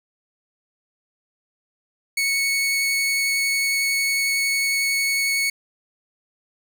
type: tone with vibrato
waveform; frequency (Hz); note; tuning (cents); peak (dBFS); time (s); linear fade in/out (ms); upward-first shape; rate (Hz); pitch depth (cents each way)
sawtooth; 2213; C#7; -3; -16; 2.17-5.5; 5; triangle; 11; 9
effects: none